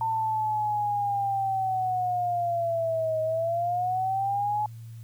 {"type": "linear two-way sweep", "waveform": "sine", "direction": "down then up", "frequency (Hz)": [900, 629, 850], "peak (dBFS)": -24, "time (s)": [0.01, 4.66], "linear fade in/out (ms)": 2, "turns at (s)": 3.21, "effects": ["added 114 Hz sine -39 dBFS peak until 5.03 s", "white hiss -61 dBFS RMS until 5.03 s"]}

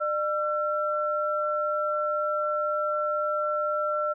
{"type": "tone pair together", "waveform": "sine", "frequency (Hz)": [601.8, 1351], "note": ["D5", "E6"], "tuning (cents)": [42, 42], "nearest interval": "octave + major second", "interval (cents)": 1400, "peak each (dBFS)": -27, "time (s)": [0, 4.14], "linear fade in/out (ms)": 20, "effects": []}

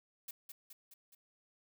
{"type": "noise with echo", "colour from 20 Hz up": "blue", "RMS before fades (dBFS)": -45, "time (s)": [0.28, 0.31], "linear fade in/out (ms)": 5, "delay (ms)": 210, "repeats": 4, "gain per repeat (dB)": -4, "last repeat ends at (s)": 1.15, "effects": []}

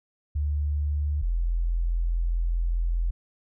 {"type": "tone pair in turn", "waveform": "sine", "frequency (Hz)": [73.42, 42.42], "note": ["D2", "F1"], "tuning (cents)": [0, -50], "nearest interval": "major sixth", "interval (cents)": 950, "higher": "first", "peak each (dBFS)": [-23, -22], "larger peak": "second", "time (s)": [[0.35, 1.22], [1.22, 3.11]], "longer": "second", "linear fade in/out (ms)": 10, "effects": []}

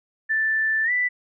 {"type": "tone with pitch glide", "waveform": "sine", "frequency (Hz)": [1764, 1980], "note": ["A6", "B6"], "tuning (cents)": [4, 4], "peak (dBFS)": -19, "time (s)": [0.29, 1.09], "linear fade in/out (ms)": 20, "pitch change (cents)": 200, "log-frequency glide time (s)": [0.84, 0.91], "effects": []}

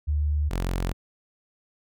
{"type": "tone pair in turn", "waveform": ["sine", "sawtooth"], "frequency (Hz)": [74.3, 44.52], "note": ["D2", "F1"], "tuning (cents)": [21, 34], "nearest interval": "major sixth", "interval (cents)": 887, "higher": "first", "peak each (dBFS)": -21, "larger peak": "neither", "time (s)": [[0.07, 0.5], [0.5, 0.93]], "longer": "neither", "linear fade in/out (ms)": 20, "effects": []}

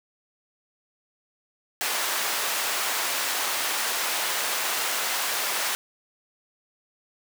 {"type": "high-pass noise", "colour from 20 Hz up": "pink", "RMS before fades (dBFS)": -27, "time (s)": [1.81, 5.75], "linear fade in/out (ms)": 0, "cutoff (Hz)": 820, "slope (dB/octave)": 12, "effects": []}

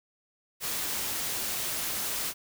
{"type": "noise", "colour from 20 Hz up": "white", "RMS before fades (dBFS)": -32, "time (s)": [0.6, 2.34], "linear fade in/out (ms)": 50, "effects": []}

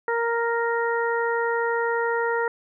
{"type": "harmonic tone", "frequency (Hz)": 465.9, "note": "A#4", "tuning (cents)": -1, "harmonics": [1, 2, 3, 4], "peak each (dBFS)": [-24, -27, -29, -30], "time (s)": [0.08, 2.48], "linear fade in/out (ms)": 2, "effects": []}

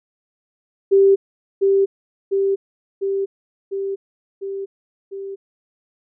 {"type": "tone with echo", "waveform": "sine", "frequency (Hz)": 392, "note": "G4", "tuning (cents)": 0, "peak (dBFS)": -9, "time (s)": [0.91, 1.16], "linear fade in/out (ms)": 20, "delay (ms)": 700, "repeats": 6, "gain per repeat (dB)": -3, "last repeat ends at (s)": 5.36, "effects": []}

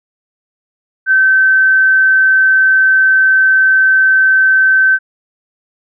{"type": "tone", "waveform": "sine", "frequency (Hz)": 1541, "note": "G6", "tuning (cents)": -30, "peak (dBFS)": -6, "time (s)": [1.06, 4.99], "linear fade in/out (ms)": 50, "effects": []}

